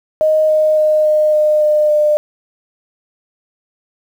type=tone with pitch steps; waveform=sine; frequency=622 / 618.4 / 614.9 / 611.3 / 607.8 / 604.3 / 600.8 Hz; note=D#5 / D#5 / D#5 / D#5 / D#5 / D5 / D5; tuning=-1 / -11 / -21 / -31 / -41 / +49 / +39 cents; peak=-9 dBFS; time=0.21-2.17 s; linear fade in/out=0 ms; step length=280 ms; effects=7-bit